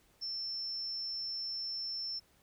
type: tone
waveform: sine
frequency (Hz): 5360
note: E8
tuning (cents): +28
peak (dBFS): -36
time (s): 0.21-2.2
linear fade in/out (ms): 20
effects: pink hiss -68 dBFS RMS until 2.42 s